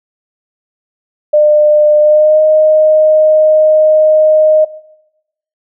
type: tone with pitch glide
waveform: sine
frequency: 601 to 619.7 Hz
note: D5 to D#5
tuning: +40 to -7 cents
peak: -4 dBFS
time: 1.33-4.65 s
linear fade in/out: 10 ms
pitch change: +53 cents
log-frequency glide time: 2-2.41 s
effects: noise-tail reverb RT60 0.9 s tail -20 dB re dry